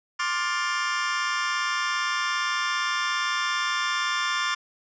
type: chord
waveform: sawtooth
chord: D minor seventh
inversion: third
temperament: just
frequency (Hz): 1057.2 / 1174.7 / 1409.6 / 1762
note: C6 / D6 / F6 / A6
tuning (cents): +18 / 0 / +16 / +2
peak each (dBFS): -26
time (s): 0.19-4.55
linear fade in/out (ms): 10
effects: resampled to 16000 Hz